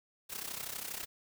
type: noise with amplitude modulation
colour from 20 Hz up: white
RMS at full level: -38 dBFS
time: 0.29-1.06 s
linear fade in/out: 20 ms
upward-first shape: sine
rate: 32.4 Hz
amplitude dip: 75%
effects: none